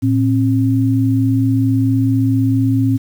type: tone pair together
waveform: sine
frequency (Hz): 112.3 / 267.8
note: A2 / C4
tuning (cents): +36 / +40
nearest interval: octave + minor third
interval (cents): 1504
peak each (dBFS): -14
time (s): 0.02-2.98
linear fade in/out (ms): 20
effects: 7-bit